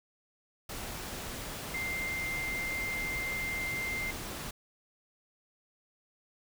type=tone in noise; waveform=sine; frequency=2094 Hz; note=C7; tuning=1 cent sharp; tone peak=-33 dBFS; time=1.74-4.11 s; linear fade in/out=5 ms; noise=pink; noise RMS=-40 dBFS; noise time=0.69-4.51 s; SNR=+4 dB; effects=none